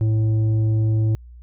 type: tone with tanh clipping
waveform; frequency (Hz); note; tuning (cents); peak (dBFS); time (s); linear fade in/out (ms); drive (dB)
sine; 109.6; A2; -6; -17; 0.01-1.15; 0; 7
effects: added 60 Hz sine -39 dBFS peak until 1.42 s